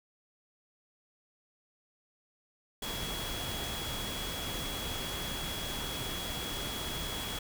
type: tone in noise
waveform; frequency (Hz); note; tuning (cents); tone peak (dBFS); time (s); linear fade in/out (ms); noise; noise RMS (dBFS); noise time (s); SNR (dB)
sine; 3343; G#7; +11; -40; 2.82-7.39; 5; pink; -38; 2.82-7.39; -5
effects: none